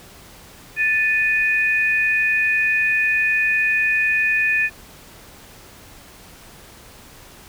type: tone pair together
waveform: sine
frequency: 1760 / 2478 Hz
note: A6 / D#7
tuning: 0 / -8 cents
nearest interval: tritone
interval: 592 cents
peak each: -19 / -18 dBFS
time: 0.76-4.7 s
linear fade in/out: 50 ms
effects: pink hiss -44 dBFS RMS until 7.48 s